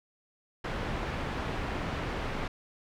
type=low-pass noise; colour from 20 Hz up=pink; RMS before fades=-34 dBFS; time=0.64-2.48 s; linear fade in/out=5 ms; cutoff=2400 Hz; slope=12 dB/octave; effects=none